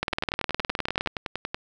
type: two click trains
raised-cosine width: 0.3 ms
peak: -9 / -12 dBFS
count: 21 / 16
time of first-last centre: 0.03-1.061 / 0.13-1.545 s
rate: 19.4 / 10.6 Hz
effects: none